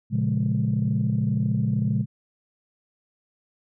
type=chord; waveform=sine; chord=Bb minor seventh; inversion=none; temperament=equal; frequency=116.54 / 138.59 / 174.61 / 207.7 Hz; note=Bb2 / Db3 / F3 / Ab3; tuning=0 / 0 / 0 / 0 cents; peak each=-24 / -25 / -29 / -25 dBFS; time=0.1-2.06 s; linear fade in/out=50 ms; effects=tanh soft clip ceiling -13 dBFS